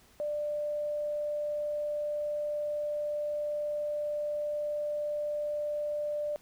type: tone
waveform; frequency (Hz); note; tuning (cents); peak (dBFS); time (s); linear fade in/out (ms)
sine; 593; D5; +17; -30; 0.2-6.36; 0
effects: pink hiss -61 dBFS RMS until 6.41 s